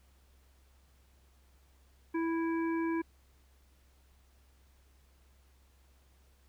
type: harmonic tone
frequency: 329.6 Hz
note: E4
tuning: in tune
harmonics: 1 / 3 / 5 / 7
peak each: -30 / -40 / -44 / -47 dBFS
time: 2.14-3.02 s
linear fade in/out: 10 ms
effects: added 66 Hz sine -62 dBFS peak until 6.48 s + pink hiss -70 dBFS RMS until 6.48 s